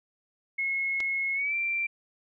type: tone with pitch glide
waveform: sine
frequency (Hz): 2173 to 2356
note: C#7 to D7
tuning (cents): -35 to +5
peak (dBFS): -26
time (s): 0.58-1.87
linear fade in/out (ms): 10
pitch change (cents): +140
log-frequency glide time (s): 1.34-1.55
type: clicks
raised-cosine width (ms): 0.2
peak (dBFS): -21 / -24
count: 2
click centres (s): 1.003 / 1.006
effects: none